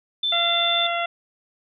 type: tone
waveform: sine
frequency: 3536 Hz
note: A7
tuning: 8 cents sharp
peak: -20 dBFS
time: 0.23-0.87 s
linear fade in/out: 5 ms
type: harmonic tone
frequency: 686 Hz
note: F5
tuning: 31 cents flat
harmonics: 1 / 2 / 3 / 4 / 5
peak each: -25 / -28 / -30 / -31 / -32 dBFS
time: 0.32-1.06 s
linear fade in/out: 5 ms
effects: none